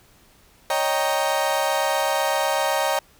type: chord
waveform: 35% pulse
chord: Eb dominant seventh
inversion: third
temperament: equal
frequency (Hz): 554.4 / 622.3 / 784 / 932.3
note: Db5 / Eb5 / G5 / Bb5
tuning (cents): 0 / 0 / 0 / 0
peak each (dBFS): -24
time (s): 0.7-2.99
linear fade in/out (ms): 2
effects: pink hiss -55 dBFS RMS until 3.19 s